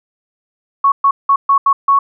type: tone bursts at uneven times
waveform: sine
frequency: 1108.7 Hz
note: C#6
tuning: in tune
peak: -7 dBFS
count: 6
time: 0.84-0.92 / 1.04-1.11 / 1.29-1.36 / 1.49-1.58 / 1.66-1.73 / 1.88-1.99 s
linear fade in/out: 5 ms
effects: none